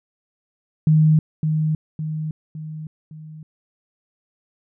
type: tone with echo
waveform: sine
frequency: 155.56 Hz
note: D#3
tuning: in tune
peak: -11 dBFS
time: 0.87-1.19 s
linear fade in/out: 2 ms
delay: 560 ms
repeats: 4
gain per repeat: -6 dB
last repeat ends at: 3.43 s
effects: none